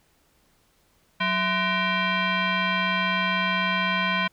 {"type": "tone with frequency modulation", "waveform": "sine", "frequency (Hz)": 659.3, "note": "E5", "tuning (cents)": 0, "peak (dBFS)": -21, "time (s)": [1.2, 4.28], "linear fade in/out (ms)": 10, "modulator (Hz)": 844, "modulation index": 2.9, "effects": ["pink hiss -64 dBFS RMS until 4.32 s"]}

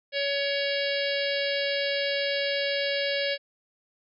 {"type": "harmonic tone with a mistuned harmonic", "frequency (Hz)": 562, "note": "C#5", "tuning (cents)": 24, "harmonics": [1, 3, 4, 5, 6, 7, 8, 9], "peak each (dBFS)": [-28, -33, -34, -35, -36, -36, -37, -38], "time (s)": [0.12, 3.38], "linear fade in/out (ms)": 50, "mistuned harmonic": 6, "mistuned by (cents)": -52, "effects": []}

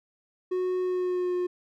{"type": "tone with pitch glide", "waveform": "triangle", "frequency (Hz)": [366.7, 358.7], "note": ["F#4", "F4"], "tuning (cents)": [-15, 46], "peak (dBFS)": -23, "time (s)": [0.51, 1.47], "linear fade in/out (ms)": 10, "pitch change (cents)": -39, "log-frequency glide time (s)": [0.81, 1.35], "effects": []}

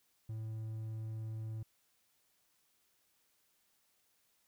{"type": "tone", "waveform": "triangle", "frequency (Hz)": 110.4, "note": "A2", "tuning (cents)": 6, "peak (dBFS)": -37, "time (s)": [0.29, 1.63], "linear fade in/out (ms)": 5, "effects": ["white hiss -75 dBFS RMS until 4.47 s"]}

